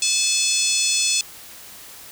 harmonic tone, 863 Hz, A5, 34 cents flat, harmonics 3 / 4 / 5 / 6 / 7 / 8 / 9 / 10, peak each -26 / -26 / -26 / -26 / -26 / -26 / -26 / -26 dBFS, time 0.02-1.21 s, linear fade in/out 2 ms, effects white hiss -41 dBFS RMS until 2.11 s

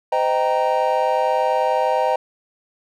triangle chord, C minor seventh, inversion none, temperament equal with one note detuned, 513.7 / 622.3 / 784 / 932.3 Hz, C5 / Eb5 / G5 / Bb5, -32 / 0 / 0 / 0 cents, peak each -20 dBFS, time 0.12-2.16 s, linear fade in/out 5 ms, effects none

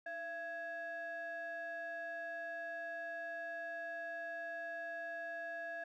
triangle ring-modulated tone, 493.9 Hz, B4, in tune, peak -36 dBFS, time 0.06-5.84 s, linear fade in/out 5 ms, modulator 1170 Hz, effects none

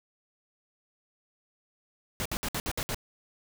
pink noise bursts, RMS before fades -32 dBFS, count 7, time 2.2-2.945 s, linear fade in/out 0 ms, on 55 ms, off 60 ms, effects none

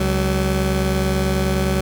20% pulse tone pair together, 69.6 / 188.95 Hz, C#2 / F#3, +8 / +37 cents, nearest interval octave + perfect fourth, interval 1729 cents, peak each -15 dBFS, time 0-1.81 s, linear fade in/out 5 ms, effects none

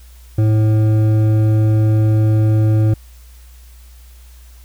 triangle tone with hard clipping, 108.5 Hz, A2, 24 cents flat, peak -12 dBFS, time 0.38-2.94 s, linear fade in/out 5 ms, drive 13 dB, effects added 60 Hz sine -38 dBFS peak until 4.64 s + white hiss -50 dBFS RMS until 4.64 s

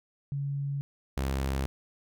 sine / sawtooth tone pair in turn, 140.5 / 67.23 Hz, C#3 / C2, +24 / +48 cents, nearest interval octave + minor second, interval 1276 cents, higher first, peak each -29 / -24 dBFS, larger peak second, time 0.32-0.81 / 1.17-1.66 s, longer neither, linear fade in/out 0 ms, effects none

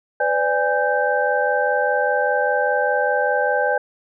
sine tone cluster, 502 / 587 / 819 / 1558 Hz, B4 / D5 / G#5 / G6, +28 / -1 / -24 / -11 cents, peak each -22 dBFS, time 0.2-3.78 s, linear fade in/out 5 ms, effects none

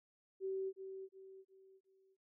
sine tone with echo, 383.4 Hz, G4, 38 cents flat, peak -37 dBFS, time 0.4-0.73 s, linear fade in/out 50 ms, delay 360 ms, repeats 4, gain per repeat -8 dB, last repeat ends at 2.17 s, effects none

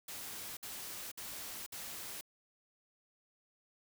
white noise bursts, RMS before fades -45 dBFS, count 4, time 0.08-2.211 s, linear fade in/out 5 ms, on 490 ms, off 57 ms, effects none

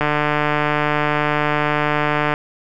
click train, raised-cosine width 0.5 ms, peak -3 dBFS, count 348, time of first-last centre 0.01-2.339 s, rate 149 Hz, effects none

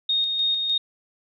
sine tone with tremolo, 3708 Hz, A#7, 10 cents flat, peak -19 dBFS, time 0.09-0.78 s, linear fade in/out 5 ms, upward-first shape square, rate 3.3 Hz, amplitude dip 35%, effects none

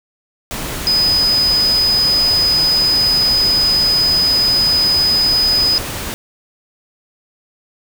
sine tone in noise, 5000 Hz, D#8, 8 cents sharp, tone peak -11 dBFS, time 0.87-5.78 s, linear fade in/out 0 ms, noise pink, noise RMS -24 dBFS, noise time 0.51-6.14 s, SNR +10 dB, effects none

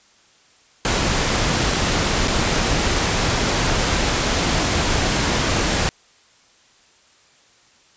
pink noise with dropouts, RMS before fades -19 dBFS, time 0.85-5.89 s, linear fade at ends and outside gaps 0 ms, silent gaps 2.275-2.28 s, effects white hiss -54 dBFS RMS until 7.96 s + resampled to 16000 Hz

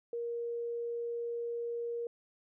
sine tone, 470.6 Hz, A#4, 16 cents sharp, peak -34 dBFS, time 0.13-2.07 s, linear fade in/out 2 ms, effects none

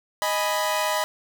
sawtooth chord, G# minor, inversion second, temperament equal, 622.3 / 830.6 / 987.8 Hz, D#5 / G#5 / B5, 0 / 0 / 0 cents, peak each -22 / -26 / -22 dBFS, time 0.22-1.04 s, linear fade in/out 0 ms, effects 7-bit

